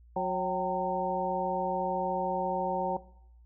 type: harmonic tone with a mistuned harmonic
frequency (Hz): 182.8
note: F#3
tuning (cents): -21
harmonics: 1 / 2 / 3 / 4 / 5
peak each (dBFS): -36 / -37 / -33 / -32 / -33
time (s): 0.16-2.97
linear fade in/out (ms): 5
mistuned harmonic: 4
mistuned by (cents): +82
effects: noise-tail reverb RT60 0.7 s tail -18 dB re dry + added 59 Hz sine -53 dBFS peak until 3.45 s